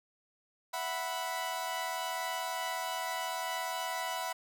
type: chord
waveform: sawtooth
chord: E suspended second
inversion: none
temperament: equal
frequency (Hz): 659.3 / 740 / 987.8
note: E5 / F#5 / B5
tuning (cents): 0 / 0 / 0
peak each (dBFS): -37 / -35 / -33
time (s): 0.73-4.33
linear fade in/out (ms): 10
effects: none